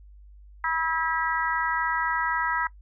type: harmonic tone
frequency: 323.8 Hz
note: E4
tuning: 31 cents flat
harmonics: 3 / 4 / 5 / 6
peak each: -28 / -29 / -30 / -31 dBFS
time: 0.64-2.67 s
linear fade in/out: 2 ms
effects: noise-tail reverb RT60 0.1 s tail -20 dB re dry + added 50 Hz sine -46 dBFS peak until 2.81 s